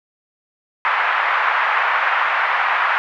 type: band-pass noise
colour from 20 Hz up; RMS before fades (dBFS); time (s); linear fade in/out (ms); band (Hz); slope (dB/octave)
pink; -18; 0.85-2.98; 0; 900 to 2100; 24
effects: none